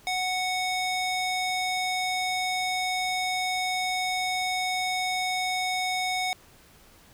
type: tone with band-pass filter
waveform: square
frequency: 740 Hz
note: F#5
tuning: in tune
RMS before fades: -28 dBFS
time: 0.07-6.33 s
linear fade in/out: 0 ms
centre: 3400 Hz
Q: 0.6
effects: pink hiss -55 dBFS RMS until 7.13 s